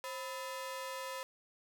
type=ring-modulated tone; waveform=sawtooth; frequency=765 Hz; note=G5; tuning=42 cents flat; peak=-33 dBFS; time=0.04-1.23 s; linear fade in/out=0 ms; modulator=234 Hz; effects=none